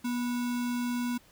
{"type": "tone with sample-and-hold", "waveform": "sine", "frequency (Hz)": 242.5, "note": "B3", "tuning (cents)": -31, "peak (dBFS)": -28, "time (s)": [0.04, 1.18], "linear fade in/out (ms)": 10, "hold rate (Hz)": 1225, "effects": ["pink hiss -60 dBFS RMS until 1.31 s"]}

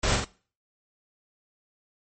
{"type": "noise with echo", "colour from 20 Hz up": "pink", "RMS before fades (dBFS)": -25, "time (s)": [0.03, 0.16], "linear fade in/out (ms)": 5, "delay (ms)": 43, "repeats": 2, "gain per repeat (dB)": -3, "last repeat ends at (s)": 0.246, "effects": ["noise-tail reverb RT60 0.4 s tail -21 dB re dry", "MP3 32 kbps"]}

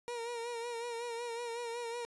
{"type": "tone with vibrato", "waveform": "30% pulse", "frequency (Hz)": 471.2, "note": "A#4", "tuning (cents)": 19, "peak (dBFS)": -35, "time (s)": [0.08, 2.05], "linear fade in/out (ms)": 0, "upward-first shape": "sine", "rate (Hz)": 5.4, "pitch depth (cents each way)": 47, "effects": ["resampled to 24000 Hz"]}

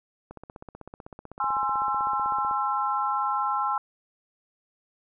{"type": "click train", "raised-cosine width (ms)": 1, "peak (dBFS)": -27, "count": 36, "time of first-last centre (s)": [0.31, 2.511], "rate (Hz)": 15.9}
{"type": "chord", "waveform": "sine", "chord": "Ab augmented", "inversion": "none", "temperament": "equal with one note detuned", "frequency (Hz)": [830.6, 1046.5, 1337.7], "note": ["Ab5", "C6", "E6"], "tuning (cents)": [0, 0, 25], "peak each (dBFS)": -28, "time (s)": [1.4, 3.78], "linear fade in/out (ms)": 2}
{"effects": []}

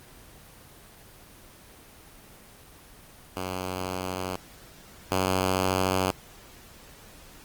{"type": "tone pair in turn", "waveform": "5% pulse", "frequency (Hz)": [92.5, 93.74], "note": ["F#2", "F#2"], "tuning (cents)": [0, 23], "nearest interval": "unison", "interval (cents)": 23, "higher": "second", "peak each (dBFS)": [-19, -12], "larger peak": "second", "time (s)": [[3.36, 4.36], [5.11, 6.11]], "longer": "neither", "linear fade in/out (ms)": 5, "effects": ["pink hiss -50 dBFS RMS until 7.44 s", "Opus 24 kbps"]}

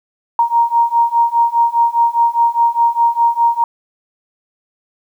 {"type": "beating tone pair", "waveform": "sine", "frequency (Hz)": [932.3, 937.2], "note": ["A#5", "A#5"], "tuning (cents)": [0, 9], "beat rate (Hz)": 4.9, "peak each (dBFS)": [-14, -13], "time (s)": [0.39, 3.64], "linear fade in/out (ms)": 2, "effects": ["8-bit"]}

